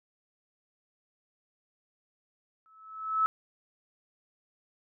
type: tone with exponential growth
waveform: sine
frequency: 1301 Hz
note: E6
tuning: 23 cents flat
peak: -20 dBFS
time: 2.66-3.26 s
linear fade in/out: 0 ms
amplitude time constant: 130 ms
effects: none